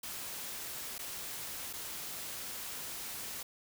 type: noise with dropouts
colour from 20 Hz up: white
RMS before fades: -42 dBFS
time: 0.03-3.43 s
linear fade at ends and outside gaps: 5 ms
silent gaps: 0.982-0.99 / 1.73-1.734 s
effects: none